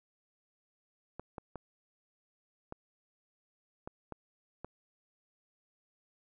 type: clicks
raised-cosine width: 1 ms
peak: -27 dBFS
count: 7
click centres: 1.196 / 1.382 / 1.557 / 2.724 / 3.875 / 4.123 / 4.646 s
effects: none